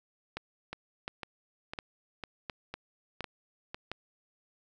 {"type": "two click trains", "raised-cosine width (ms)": 0.3, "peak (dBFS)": [-22, -20], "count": [7, 6], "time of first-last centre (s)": [[0.73, 3.745], [0.37, 3.916]], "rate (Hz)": [1.99, 1.41], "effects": []}